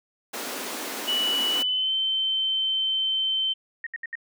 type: high-pass noise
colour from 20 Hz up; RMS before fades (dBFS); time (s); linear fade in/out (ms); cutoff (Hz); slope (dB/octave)
pink; -33; 0.33-1.63; 10; 230; 48
type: tone with pitch glide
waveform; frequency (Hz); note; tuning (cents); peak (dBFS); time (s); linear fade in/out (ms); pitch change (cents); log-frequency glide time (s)
sine; 2952 to 3092; F#7 to G7; -5 to -24; -22; 1.07-3.54; 20; +81; 1.52-1.93
type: tone bursts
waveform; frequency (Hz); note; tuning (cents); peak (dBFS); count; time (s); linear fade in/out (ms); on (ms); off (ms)
sine; 1855; A#6; -9; -29; 4; 3.84-4.154; 2; 26; 70
effects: none